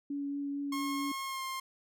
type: tone with vibrato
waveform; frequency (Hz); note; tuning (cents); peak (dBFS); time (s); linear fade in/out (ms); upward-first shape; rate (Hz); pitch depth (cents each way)
sine; 282.9; C#4; +35; -33; 0.1-1.12; 5; triangle; 4.4; 10
type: tone with pitch glide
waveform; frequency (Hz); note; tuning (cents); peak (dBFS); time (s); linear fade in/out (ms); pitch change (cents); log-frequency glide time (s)
sawtooth; 1079 to 1059.9; C#6 to C6; -47 to +22; -32; 0.72-1.6; 5; -31; 1.25-1.43
effects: none